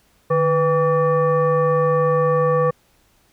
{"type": "tone with frequency modulation", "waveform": "sine", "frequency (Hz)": 495.6, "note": "B4", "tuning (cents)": 6, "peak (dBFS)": -14, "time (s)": [0.3, 2.71], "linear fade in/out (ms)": 10, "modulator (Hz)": 648, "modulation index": 0.97, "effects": ["pink hiss -59 dBFS RMS until 3.32 s"]}